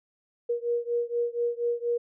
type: beating tone pair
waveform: sine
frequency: 473.4 / 477.6 Hz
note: A#4 / A#4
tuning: +27 / +42 cents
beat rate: 4.2 Hz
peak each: -28 / -29 dBFS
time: 0.49-1.98 s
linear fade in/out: 10 ms
effects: none